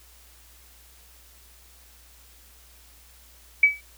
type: tone with exponential decay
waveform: sine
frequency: 2287 Hz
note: D7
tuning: 47 cents flat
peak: -9 dBFS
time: 3.63-3.81 s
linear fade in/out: 5 ms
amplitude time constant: 37 ms
effects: added 60 Hz sine -54 dBFS peak until 3.97 s + white hiss -54 dBFS RMS until 3.97 s